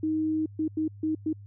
sine tone bursts at uneven times, 313.1 Hz, D#4, 11 cents sharp, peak -24 dBFS, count 5, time 0.03-0.46 / 0.59-0.68 / 0.77-0.88 / 1.03-1.15 / 1.26-1.33 s, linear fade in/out 5 ms, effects added 101 Hz sine -43 dBFS peak until 1.46 s

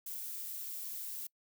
violet noise, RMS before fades -42 dBFS, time 0.06-1.27 s, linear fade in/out 5 ms, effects noise-tail reverb RT60 0.1 s tail -25 dB re dry

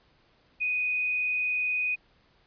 sine tone with frequency modulation, 2489 Hz, D#7, in tune, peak -25 dBFS, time 0.6-1.96 s, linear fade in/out 20 ms, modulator 37.3 Hz, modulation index 0.66, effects pink hiss -64 dBFS RMS until 2.46 s + resampled to 11025 Hz

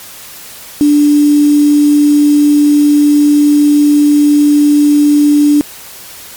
sine tone with quantisation, 293.2 Hz, D4, 3 cents flat, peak -4 dBFS, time 0.81-5.61 s, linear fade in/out 0 ms, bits 4, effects white hiss -31 dBFS RMS until 6.36 s + MP3 96 kbps

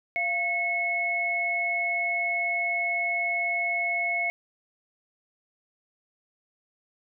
sine tone pair together, 691 / 2191 Hz, F5 / C#7, -19 / -21 cents, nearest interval octave + minor sixth, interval 1998 cents, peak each -31 / -25 dBFS, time 0.16-4.3 s, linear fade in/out 0 ms, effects none

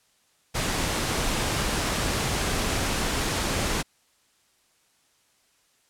pink noise, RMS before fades -26 dBFS, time 0.54-3.83 s, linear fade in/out 20 ms, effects white hiss -65 dBFS RMS until 5.89 s + low-pass 10000 Hz 12 dB/octave

